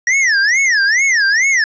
square tone with vibrato, 1864.7 Hz, A#6, in tune, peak -11 dBFS, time 0.07-1.64 s, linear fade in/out 2 ms, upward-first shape sine, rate 2.3 Hz, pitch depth 290 cents each way, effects resampled to 16000 Hz + 8-bit

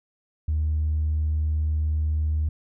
triangle tone with tanh clipping, 77 Hz, D#2, 17 cents flat, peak -21 dBFS, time 0.48-2.49 s, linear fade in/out 5 ms, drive 5 dB, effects none

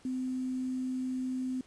sine tone with quantisation, 256.8 Hz, C4, 32 cents flat, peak -31 dBFS, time 0.05-1.61 s, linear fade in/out 2 ms, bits 9, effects pink hiss -61 dBFS RMS until 1.66 s + resampled to 22050 Hz

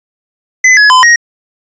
square tone with pitch steps, 2022 / 1688 / 1018 / 1880 Hz, B6 / G#6 / C6 / A#6, +40 / +28 / -48 / +14 cents, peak -3 dBFS, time 0.64-1.16 s, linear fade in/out 5 ms, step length 130 ms, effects resampled to 16000 Hz

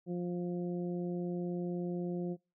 harmonic tone, 176.2 Hz, F3, 16 cents sharp, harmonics 1 / 2 / 3 / 4, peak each -35 / -38 / -46 / -52 dBFS, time 0.06-2.37 s, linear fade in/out 50 ms, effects noise-tail reverb RT60 0.3 s tail -26 dB re dry

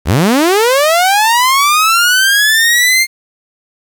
sawtooth linear sweep, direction up, 56.9 to 2130 Hz, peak -4 dBFS, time 0.05-3.07 s, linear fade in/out 50 ms, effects 7-bit

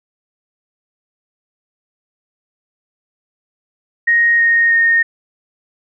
sine tone with pitch steps, 1870 / 1857.1 / 1844.3 Hz, A#6 / A#6 / A#6, +5 / -7 / -19 cents, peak -9 dBFS, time 4.07-5.03 s, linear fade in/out 10 ms, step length 320 ms, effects none

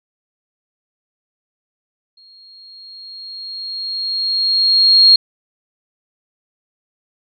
sine tone with exponential growth, 4263 Hz, C8, 32 cents sharp, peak -4 dBFS, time 2.17-5.16 s, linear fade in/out 5 ms, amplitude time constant 650 ms, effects none

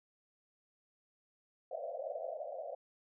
white band-pass noise, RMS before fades -42 dBFS, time 1.71-2.75 s, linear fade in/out 5 ms, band 510 to 700 Hz, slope 96 dB/octave, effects none

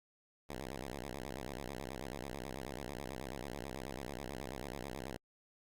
5% pulse tone with vibrato, 65.41 Hz, C2, in tune, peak -31 dBFS, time 0.49-5.17 s, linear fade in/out 5 ms, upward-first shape square, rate 9.2 Hz, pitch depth 170 cents each way, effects Opus 48 kbps

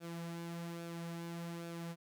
sawtooth tone with flanger, 169.1 Hz, E3, 44 cents sharp, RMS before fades -44 dBFS, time 0-1.96 s, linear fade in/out 50 ms, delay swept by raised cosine 0.98 to 4.38 ms, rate 1.2 Hz, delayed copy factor -0.5, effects none

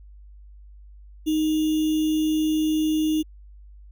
sine tone with sample-and-hold, 311.1 Hz, D#4, in tune, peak -19 dBFS, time 1.26-3.23 s, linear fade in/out 20 ms, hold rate 3150 Hz, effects added 50 Hz sine -43 dBFS peak until 3.91 s

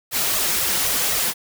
white noise with flanger, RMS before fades -21 dBFS, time 0.11-1.34 s, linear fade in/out 50 ms, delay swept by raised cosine 1.5 to 5.9 ms, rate 3.9 Hz, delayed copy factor +0.8, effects none

